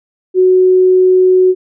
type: tone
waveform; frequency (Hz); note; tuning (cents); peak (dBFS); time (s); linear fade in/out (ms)
sine; 370; F#4; 0; -5; 0.34-1.55; 50
effects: none